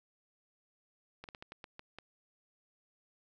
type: slowing click train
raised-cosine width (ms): 0.3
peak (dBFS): -30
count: 8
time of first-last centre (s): 1.24-1.986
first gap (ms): 48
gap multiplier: 1.26
effects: none